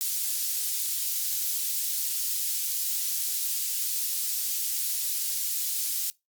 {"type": "high-pass noise", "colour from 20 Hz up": "white", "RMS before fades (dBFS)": -29, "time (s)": [0.01, 6.1], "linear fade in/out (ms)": 0, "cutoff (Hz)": 4800, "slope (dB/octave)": 12, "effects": ["noise-tail reverb RT60 0.2 s tail -23 dB re dry", "Opus 48 kbps"]}